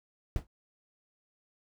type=noise with exponential decay; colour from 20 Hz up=brown; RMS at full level=-28 dBFS; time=0.36-0.47 s; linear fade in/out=1 ms; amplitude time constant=22 ms; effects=none